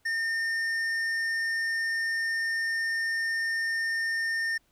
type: tone with tanh clipping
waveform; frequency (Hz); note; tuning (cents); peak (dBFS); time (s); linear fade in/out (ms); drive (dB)
triangle; 1818; A#6; -44; -28; 0.05-4.58; 10; 13
effects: pink hiss -69 dBFS RMS until 4.71 s